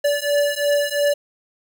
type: beating tone pair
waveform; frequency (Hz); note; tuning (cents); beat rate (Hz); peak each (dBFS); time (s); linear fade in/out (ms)
square; 577 / 579.9; D5 / D5; -31 / -22; 2.9; -21; 0.04-1.14; 10
effects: none